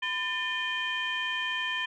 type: tone cluster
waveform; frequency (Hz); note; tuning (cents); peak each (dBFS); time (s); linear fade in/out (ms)
sine; 1011 / 1788 / 2445 / 3122; B5 / A6 / D#7 / G7; +40 / +27 / -31 / -8; -36 / -31 / -35 / -33; 0.02-1.86; 10
effects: tanh soft clip ceiling -21 dBFS